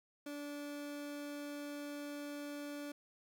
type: tone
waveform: 30% pulse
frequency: 290 Hz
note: D4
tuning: 22 cents flat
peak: -40 dBFS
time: 0.26-2.92 s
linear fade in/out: 5 ms
effects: none